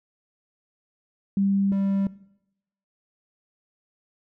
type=tone pair in turn; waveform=sine / triangle; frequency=197.1 / 196.25 Hz; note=G3 / G3; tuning=+10 / +2 cents; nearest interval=unison; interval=8 cents; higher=first; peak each=-19 dBFS; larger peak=neither; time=1.37-1.72 / 1.72-2.07 s; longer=neither; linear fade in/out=2 ms; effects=noise-tail reverb RT60 0.8 s tail -19 dB re dry